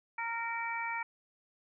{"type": "harmonic tone", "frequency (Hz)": 462, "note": "A#4", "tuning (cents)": -16, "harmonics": [2, 3, 4, 5], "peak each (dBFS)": [-37, -42, -41, -38], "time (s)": [0.18, 1.03], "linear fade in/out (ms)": 5, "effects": []}